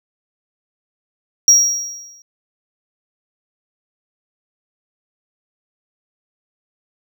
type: tone with exponential decay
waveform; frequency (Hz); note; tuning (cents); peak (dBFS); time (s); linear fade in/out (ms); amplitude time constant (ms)
triangle; 5660; F8; +22; -3; 1.48-2.22; 1; 160
effects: none